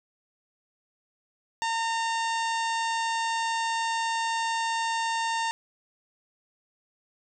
harmonic tone with a mistuned harmonic, 911 Hz, A#5, 40 cents flat, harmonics 1 / 2 / 3 / 4 / 5 / 6 / 7 / 8 / 9, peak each -27 / -33 / -37 / -39 / -41 / -43 / -44 / -45 / -46 dBFS, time 1.62-5.51 s, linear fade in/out 0 ms, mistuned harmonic 3, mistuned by +25 cents, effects none

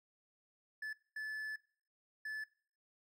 triangle tone bursts at uneven times, 1734 Hz, A6, 26 cents flat, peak -38 dBFS, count 3, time 0.82-0.93 / 1.16-1.56 / 2.25-2.44 s, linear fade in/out 5 ms, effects noise-tail reverb RT60 0.5 s tail -20 dB re dry

